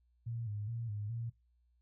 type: tone with vibrato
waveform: sine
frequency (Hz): 110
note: A2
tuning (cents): 0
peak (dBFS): -37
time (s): 0.26-1.3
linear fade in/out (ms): 10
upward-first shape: square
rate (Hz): 2.4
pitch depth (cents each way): 96
effects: noise-tail reverb RT60 0.2 s tail -19 dB re dry + added 60 Hz sine -69 dBFS peak until 1.81 s